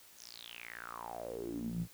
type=tone with band-pass filter sweep; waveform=sawtooth; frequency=58.27 Hz; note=A#1; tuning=in tune; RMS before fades=-43 dBFS; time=0.16-1.88 s; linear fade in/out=50 ms; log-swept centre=6700 to 140 Hz; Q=8.4; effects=white hiss -59 dBFS RMS until 1.93 s